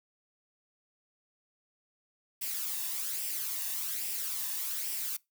blue noise with flanger, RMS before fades -35 dBFS, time 2.41-5.17 s, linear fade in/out 10 ms, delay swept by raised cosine 0.37 to 1.12 ms, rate 1.2 Hz, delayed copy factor +0.5, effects noise-tail reverb RT60 0.2 s tail -23 dB re dry

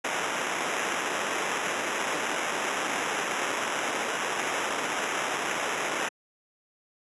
violet noise with sample-and-hold, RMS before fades -29 dBFS, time 0.04-6.09 s, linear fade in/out 10 ms, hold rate 4410 Hz, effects high-pass 300 Hz 12 dB/octave + resampled to 24000 Hz

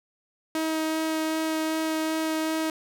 sawtooth tone with vibrato, 317.2 Hz, D#4, 33 cents sharp, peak -21 dBFS, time 0.55-2.7 s, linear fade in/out 2 ms, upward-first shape sine, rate 2.6 Hz, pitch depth 8 cents each way, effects none

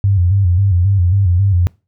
sine tone with vibrato, 93.5 Hz, F#2, 19 cents sharp, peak -9 dBFS, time 0.04-1.67 s, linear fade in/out 0 ms, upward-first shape square, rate 3.7 Hz, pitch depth 100 cents each way, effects noise-tail reverb RT60 0.3 s tail -24 dB re dry

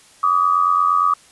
sine tone pair together, 1155.9 / 1244.5 Hz, D6 / D#6, -28 / 0 cents, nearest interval minor second, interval 128 cents, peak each -16 dBFS, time 0.23-1.14 s, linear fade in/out 5 ms, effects white hiss -49 dBFS RMS until 1.31 s + resampled to 24000 Hz

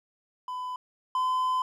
triangle tone pair in turn, 1004 / 1019.8 Hz, B5 / C6, +28 / -45 cents, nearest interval unison, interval 27 cents, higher second, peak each -30 / -22 dBFS, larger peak second, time 0.48-0.76 / 1.15-1.62 s, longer second, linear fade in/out 2 ms, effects none

